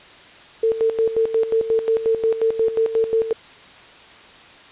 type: tone with tremolo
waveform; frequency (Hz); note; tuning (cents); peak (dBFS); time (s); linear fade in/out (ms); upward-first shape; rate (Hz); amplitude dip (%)
sine; 449; A4; +35; -14; 0.63-3.33; 5; square; 5.6; 70
effects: white hiss -44 dBFS RMS until 4.71 s + resampled to 8000 Hz